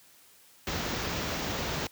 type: band-stop noise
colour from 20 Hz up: pink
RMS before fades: -32 dBFS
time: 0.67-1.87 s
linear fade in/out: 2 ms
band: 6900 to 15000 Hz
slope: 48 dB/octave
effects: white hiss -58 dBFS RMS until 1.91 s + high-pass 60 Hz 12 dB/octave